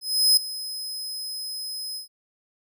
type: tone with ADSR envelope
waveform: sawtooth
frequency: 5080 Hz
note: D#8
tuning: 35 cents sharp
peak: -11 dBFS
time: 0.01-2.08 s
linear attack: 360 ms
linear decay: 4 ms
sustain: -17 dB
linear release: 120 ms
effects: none